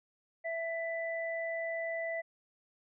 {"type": "tone pair together", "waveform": "sine", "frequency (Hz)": [662, 1987.1], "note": ["E5", "B6"], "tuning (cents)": [7, 10], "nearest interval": "octave + perfect fifth", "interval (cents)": 1903, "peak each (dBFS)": [-35, -38], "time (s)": [0.44, 2.22], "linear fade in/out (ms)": 20, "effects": []}